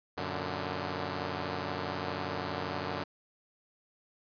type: chord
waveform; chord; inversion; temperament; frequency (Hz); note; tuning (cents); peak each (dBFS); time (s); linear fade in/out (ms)
5% pulse; Gb augmented; none; equal; 92.5 / 116.54 / 146.83; Gb2 / Bb2 / D3; 0 / 0 / 0; -25 / -31 / -26; 0.17-3.04; 10
effects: resampled to 11025 Hz